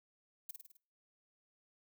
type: noise with echo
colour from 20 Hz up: violet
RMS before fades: -43 dBFS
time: 0.49-0.51 s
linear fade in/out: 5 ms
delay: 52 ms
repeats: 5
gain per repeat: -4 dB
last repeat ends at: 0.77 s
effects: noise-tail reverb RT60 0.5 s tail -25 dB re dry